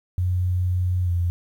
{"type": "tone with pitch glide", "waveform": "sine", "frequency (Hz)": [90.6, 87.31], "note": ["F#2", "F2"], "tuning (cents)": [-36, 0], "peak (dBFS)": -19, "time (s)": [0.18, 1.3], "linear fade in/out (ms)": 0, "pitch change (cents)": -64, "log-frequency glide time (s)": [1.05, 1.1], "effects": ["9-bit"]}